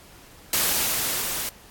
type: noise with level ramp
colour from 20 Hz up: white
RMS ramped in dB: -21 to -29 dBFS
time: 0.53-1.49 s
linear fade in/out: 2 ms
effects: pink hiss -49 dBFS RMS until 1.7 s + AAC 64 kbps